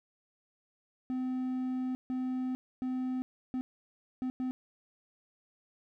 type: tone bursts at uneven times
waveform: triangle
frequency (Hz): 256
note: C4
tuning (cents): -38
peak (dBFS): -29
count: 6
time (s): 1.1-1.95 / 2.1-2.55 / 2.82-3.22 / 3.54-3.61 / 4.22-4.3 / 4.4-4.51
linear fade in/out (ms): 0
effects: none